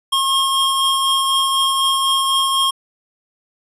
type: tone pair together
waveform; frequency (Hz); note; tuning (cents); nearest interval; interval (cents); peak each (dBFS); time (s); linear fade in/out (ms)
square; 1079 / 3233; C#6 / G#7; -47 / -47; octave + perfect fifth; 1900; -18; 0.12-2.71; 10
effects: resampled to 32000 Hz